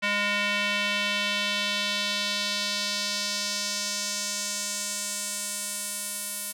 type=tone with band-pass filter sweep; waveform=square; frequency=204.8 Hz; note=G#3; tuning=24 cents flat; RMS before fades=-29 dBFS; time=0.02-6.53 s; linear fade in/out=20 ms; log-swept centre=2300 to 11000 Hz; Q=1.8; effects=none